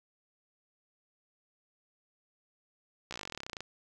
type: slowing click train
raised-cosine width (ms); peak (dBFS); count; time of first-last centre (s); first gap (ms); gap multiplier
0.2; -22; 21; 3.11-3.606; 15; 1.05
effects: none